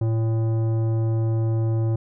sine tone with tanh clipping, 112.5 Hz, A2, 39 cents sharp, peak -21 dBFS, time 0.01-1.96 s, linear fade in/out 5 ms, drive 13 dB, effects none

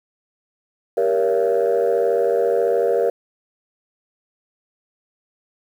sine chord, G diminished seventh, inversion none, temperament just, 392 / 470.4 / 564.5 / 677.4 Hz, G4 / Bb4 / Db5 / Fb5, 0 / +16 / +31 / +47 cents, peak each -21 / -17 / -21 / -23 dBFS, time 0.97-3.1 s, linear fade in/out 5 ms, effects tanh soft clip ceiling -10 dBFS + 8-bit

